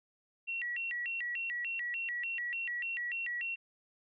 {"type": "tone with vibrato", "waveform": "sine", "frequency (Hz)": 2293, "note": "D7", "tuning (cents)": -42, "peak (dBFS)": -34, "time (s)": [0.47, 3.56], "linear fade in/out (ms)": 20, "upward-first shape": "square", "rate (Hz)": 3.4, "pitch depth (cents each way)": 300, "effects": []}